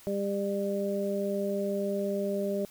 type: harmonic tone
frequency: 199.4 Hz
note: G3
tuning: 30 cents sharp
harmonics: 1 / 2 / 3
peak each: -32 / -32 / -32 dBFS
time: 0.07-2.65 s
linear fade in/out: 0 ms
effects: white hiss -54 dBFS RMS until 2.7 s